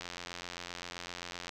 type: click train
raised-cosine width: 0.2 ms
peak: -23 dBFS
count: 131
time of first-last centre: 0.01-1.492 s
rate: 87.7 Hz
effects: none